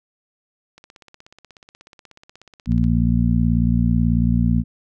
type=click train; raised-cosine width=0.2 ms; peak=-27 dBFS; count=35; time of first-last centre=0.78-2.841 s; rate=16.5 Hz
type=harmonic tone; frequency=58.27 Hz; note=A#1; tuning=in tune; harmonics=1 / 2 / 3 / 4; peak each=-20 / -20 / -20 / -20 dBFS; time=2.66-4.64 s; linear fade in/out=50 ms
effects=none